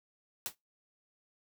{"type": "noise with exponential decay", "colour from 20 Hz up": "white", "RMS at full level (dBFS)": -32, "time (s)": [0.46, 0.55], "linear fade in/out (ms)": 0, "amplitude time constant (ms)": 18, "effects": ["noise-tail reverb RT60 0.2 s tail -24 dB re dry"]}